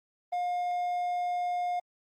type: tone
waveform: triangle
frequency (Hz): 712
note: F5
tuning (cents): +33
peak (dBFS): -26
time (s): 0.32-1.8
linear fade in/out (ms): 10
effects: Opus 24 kbps